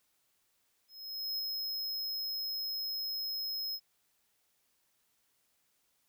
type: tone with ADSR envelope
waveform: square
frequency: 5140 Hz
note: E8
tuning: 45 cents flat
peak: -33 dBFS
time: 0.88-3.8 s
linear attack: 510 ms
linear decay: 3 ms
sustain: -2 dB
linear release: 58 ms
effects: white hiss -75 dBFS RMS until 6.08 s